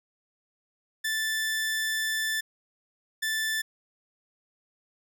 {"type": "tone bursts at uneven times", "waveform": "sawtooth", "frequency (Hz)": 1760, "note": "A6", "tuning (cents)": 0, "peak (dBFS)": -23, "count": 2, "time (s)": [[1.04, 2.41], [3.22, 3.62]], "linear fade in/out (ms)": 10, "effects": []}